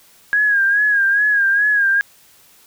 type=tone with vibrato; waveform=sine; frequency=1640 Hz; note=G#6; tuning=22 cents flat; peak=-12 dBFS; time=0.33-2.01 s; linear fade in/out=0 ms; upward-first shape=sine; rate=2.4 Hz; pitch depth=64 cents each way; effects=white hiss -50 dBFS RMS until 2.66 s